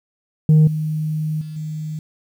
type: tone with level steps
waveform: sine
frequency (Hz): 154.9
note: D#3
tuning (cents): -7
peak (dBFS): -6 / -19 / -28 / -24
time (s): 0.49-1.99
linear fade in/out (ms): 2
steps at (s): 0.67 / 1.41 / 1.56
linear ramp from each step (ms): 5
effects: tanh soft clip ceiling -7 dBFS + 8-bit